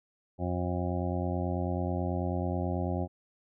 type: harmonic tone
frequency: 89.2 Hz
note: F2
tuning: 37 cents sharp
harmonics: 1 / 2 / 3 / 4 / 6 / 7 / 8 / 9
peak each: -32 / -35 / -37 / -38 / -40 / -40 / -41 / -42 dBFS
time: 0.38-3.08 s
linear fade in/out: 50 ms
effects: none